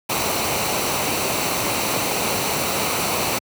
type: noise with comb filter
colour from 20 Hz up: pink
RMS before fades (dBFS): -22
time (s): 0.09-3.39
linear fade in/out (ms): 10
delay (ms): 0.59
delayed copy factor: -0.5
effects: high-pass 100 Hz 12 dB/octave